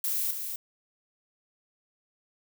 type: noise with echo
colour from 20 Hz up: violet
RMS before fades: -29 dBFS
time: 0.04-0.31 s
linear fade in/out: 2 ms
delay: 250 ms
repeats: 1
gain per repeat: -6 dB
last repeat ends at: 0.56 s
effects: none